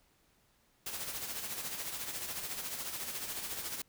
white noise with tremolo, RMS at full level -38 dBFS, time 0.86-3.82 s, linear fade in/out 5 ms, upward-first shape sine, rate 14 Hz, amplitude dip 50%, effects pink hiss -70 dBFS RMS until 3.88 s

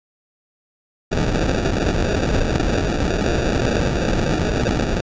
pink noise with sample-and-hold, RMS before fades -19 dBFS, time 1.11-5.01 s, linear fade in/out 10 ms, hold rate 1050 Hz, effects resampled to 16000 Hz

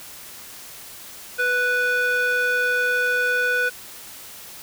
square tone with band-pass filter, 493.9 Hz, B4, in tune, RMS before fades -21 dBFS, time 1.38-3.7 s, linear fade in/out 20 ms, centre 1600 Hz, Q 2.4, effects white hiss -40 dBFS RMS until 4.62 s

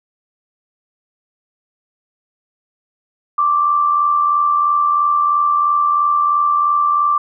sine tone pair together, 1090 / 1173 Hz, C#6 / D6, -29 / -2 cents, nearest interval minor second, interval 127 cents, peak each -22 / -12 dBFS, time 3.38-7.18 s, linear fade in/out 5 ms, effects none

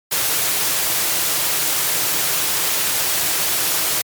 white band-stop noise, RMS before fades -19 dBFS, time 0.11-4.02 s, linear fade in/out 10 ms, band 190 to 270 Hz, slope 96 dB/octave, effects high-pass 100 Hz 12 dB/octave + MP3 96 kbps

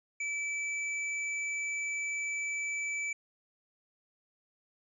square tone, 2311 Hz, D7, 28 cents flat, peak -33 dBFS, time 0.2-3.13 s, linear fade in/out 5 ms, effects resampled to 22050 Hz

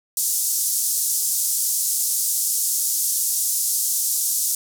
white band-pass noise, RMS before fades -22 dBFS, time 0.17-4.55 s, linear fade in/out 2 ms, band 5800 to 13000 Hz, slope 24 dB/octave, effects none

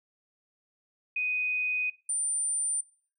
sine tone pair in turn, 2495 / 9146 Hz, D#7 / D9, +4 / -47 cents, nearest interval octave + minor seventh, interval 2249 cents, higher second, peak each -27 dBFS, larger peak neither, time 1.16-1.9 / 2.09-2.81 s, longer first, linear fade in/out 5 ms, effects noise-tail reverb RT60 0.5 s tail -23 dB re dry

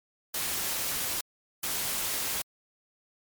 white noise bursts at uneven times, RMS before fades -31 dBFS, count 2, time 0.34-1.21 / 1.63-2.42 s, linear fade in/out 5 ms, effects MP3 96 kbps

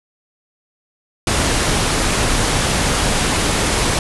pink low-pass noise, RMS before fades -17 dBFS, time 1.27-3.99 s, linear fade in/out 2 ms, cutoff 11000 Hz, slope 96 dB/octave, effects none

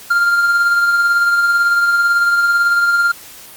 triangle tone with tremolo, 1396.9 Hz, F6, in tune, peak -7 dBFS, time 0.1-3.12 s, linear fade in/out 10 ms, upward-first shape triangle, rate 18 Hz, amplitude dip 40%, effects white hiss -37 dBFS RMS until 3.56 s + Opus 48 kbps

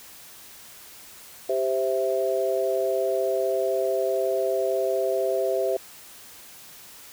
sine chord, C major, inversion second, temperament equal, 392 / 523.3 / 659.3 Hz, G4 / C5 / E5, 0 / 0 / 0 cents, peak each -26 dBFS, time 1.49-5.77 s, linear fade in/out 5 ms, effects white hiss -46 dBFS RMS until 7.12 s

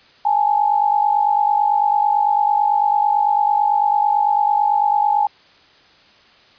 sine tone pair together, 824 / 873 Hz, G#5 / A5, -14 / -14 cents, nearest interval minor second, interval 100 cents, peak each -15 / -18 dBFS, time 0.25-5.27 s, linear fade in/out 5 ms, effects white hiss -50 dBFS RMS until 6.58 s + resampled to 11025 Hz

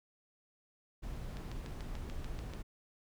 brown noise, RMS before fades -42 dBFS, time 1.02-2.63 s, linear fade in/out 20 ms
click train, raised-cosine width 0.2 ms, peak -31 dBFS, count 9, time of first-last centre 1.37-2.536 s, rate 6.86 Hz
effects none

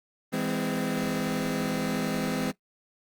sawtooth chord, E augmented, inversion none, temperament just, 164.81 / 206 / 257.5 Hz, E3 / G#3 / B#3, 0 / -14 / -28 cents, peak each -29 / -27 / -26 dBFS, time 0.32-2.52 s, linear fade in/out 20 ms, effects noise-tail reverb RT60 0.1 s tail -17 dB re dry + Opus 24 kbps

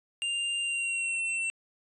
square tone with pitch glide, 2794 to 2699 Hz, F7 to E7, 0 to +40 cents, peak -29 dBFS, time 0.22-1.5 s, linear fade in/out 0 ms, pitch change -60 cents, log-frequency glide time 0.6-1.23 s, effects resampled to 24000 Hz

